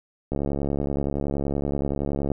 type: click train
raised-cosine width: 2 ms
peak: -13 dBFS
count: 142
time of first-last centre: 0.32-2.317 s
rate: 70.6 Hz
effects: none